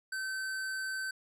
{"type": "tone", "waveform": "square", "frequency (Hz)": 1539, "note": "G6", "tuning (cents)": -32, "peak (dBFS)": -35, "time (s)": [0.12, 1.11], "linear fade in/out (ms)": 5, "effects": ["low-pass 12000 Hz 12 dB/octave"]}